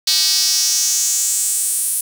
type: tone with high-pass filter sweep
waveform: square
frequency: 172.3 Hz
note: F3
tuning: 23 cents flat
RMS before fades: -17 dBFS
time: 0.07-2.01 s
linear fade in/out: 5 ms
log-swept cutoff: 4400 to 10000 Hz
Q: 3.8
effects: none